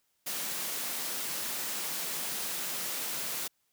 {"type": "high-pass noise", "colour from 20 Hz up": "white", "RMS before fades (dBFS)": -35, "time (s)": [0.26, 3.48], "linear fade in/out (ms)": 10, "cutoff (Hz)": 130, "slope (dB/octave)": 96, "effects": ["white hiss -75 dBFS RMS until 3.72 s"]}